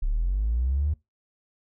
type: linear sweep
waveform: triangle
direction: up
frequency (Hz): 32 to 77.78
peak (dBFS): -18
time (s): 0.02-0.94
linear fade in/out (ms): 10
effects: noise-tail reverb RT60 0.2 s tail -25 dB re dry + tanh soft clip ceiling -19 dBFS